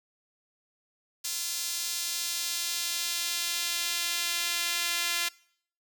sawtooth tone with high-pass filter sweep, 343.7 Hz, F4, 28 cents flat, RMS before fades -31 dBFS, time 1.24-5.29 s, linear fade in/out 10 ms, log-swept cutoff 5300 to 2400 Hz, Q 0.97, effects noise-tail reverb RT60 0.6 s tail -23 dB re dry

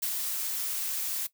blue noise with ADSR envelope, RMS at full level -30 dBFS, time 0.02-1.27 s, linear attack 9 ms, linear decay 72 ms, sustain -2 dB, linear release 9 ms, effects noise-tail reverb RT60 0.1 s tail -17 dB re dry

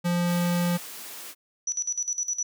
square tone, 174.61 Hz, F3, in tune, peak -23 dBFS, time 0.04-0.78 s, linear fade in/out 20 ms
white high-pass noise, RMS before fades -40 dBFS, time 0.25-1.35 s, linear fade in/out 50 ms, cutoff 230 Hz, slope 12 dB/octave
sine tone with tremolo, 5910 Hz, F#8, 3 cents flat, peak -24 dBFS, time 1.67-2.43 s, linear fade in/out 5 ms, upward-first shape square, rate 9.8 Hz, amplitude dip 80%
effects none

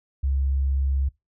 sine tone, 68 Hz, C#2, 33 cents flat, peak -20 dBFS, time 0.23-1.09 s, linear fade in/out 10 ms, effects noise-tail reverb RT60 0.2 s tail -23 dB re dry

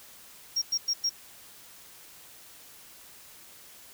triangle tone bursts, 5588 Hz, F8, in tune, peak -22 dBFS, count 4, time 0.56-1.096 s, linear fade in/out 10 ms, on 59 ms, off 100 ms, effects tanh soft clip ceiling -19 dBFS + white hiss -51 dBFS RMS until 3.93 s

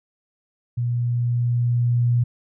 sine tone with level ramp, 120.5 Hz, B2, 42 cents flat, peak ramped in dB -20 to -15 dBFS, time 0.77-2.24 s, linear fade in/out 10 ms, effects none

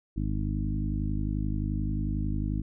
harmonic tone with a mistuned harmonic, 51.3 Hz, G#1, 21 cents flat, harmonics 1 / 2 / 3 / 4 / 5 / 6, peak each -30 / -33 / -35 / -36 / -37 / -38 dBFS, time 0.16-2.62 s, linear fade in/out 10 ms, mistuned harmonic 1, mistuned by -28 cents, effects none

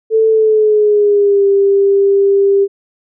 sine tone with pitch glide, 442.6 to 396.6 Hz, A4 to G4, +10 to +20 cents, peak -7 dBFS, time 0.1-2.68 s, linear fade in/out 50 ms, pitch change -190 cents, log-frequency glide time 0.29-1.46 s, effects none

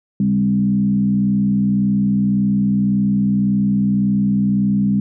sine tone with frequency modulation, 200 Hz, G3, 35 cents sharp, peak -13 dBFS, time 0.2-5 s, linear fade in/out 2 ms, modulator 61.8 Hz, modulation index 0.7, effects none

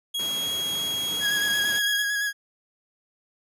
40% pulse tone, 3299 Hz, G#7, 12 cents flat, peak -25 dBFS, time 0.14-2.03 s, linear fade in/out 10 ms
pink noise, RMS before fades -37 dBFS, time 0.19-1.79 s, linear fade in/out 5 ms
40% pulse tone with vibrato, 1661.2 Hz, G#6, in tune, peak -23 dBFS, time 1.2-2.33 s, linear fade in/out 50 ms, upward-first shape square, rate 8.9 Hz, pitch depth 19 cents each way
effects high-pass 150 Hz 12 dB/octave + resampled to 32000 Hz

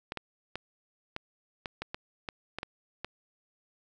clicks, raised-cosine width 0.3 ms, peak -19 dBFS, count 11, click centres 0.121 / 0.173 / 0.556 / 1.164 / 1.658 / 1.82 / 1.945 / 2.288 / 2.586 / 2.631 / 3.046 s, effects none

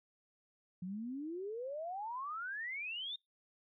sine exponential sweep, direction up, 174.61 to 3698 Hz, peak -39 dBFS, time 0.82-3.16 s, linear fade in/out 5 ms, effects noise-tail reverb RT60 0.2 s tail -26 dB re dry

